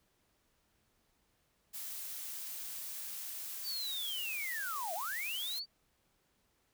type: noise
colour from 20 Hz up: blue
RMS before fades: -43 dBFS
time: 1.73-5.6 s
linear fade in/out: 20 ms
type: linear two-way sweep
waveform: sine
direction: down then up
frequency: 4682 to 622.3 to 4682 Hz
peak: -37 dBFS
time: 3.63-5.66 s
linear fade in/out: 50 ms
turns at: 4.94 s
effects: pink hiss -75 dBFS RMS until 6.73 s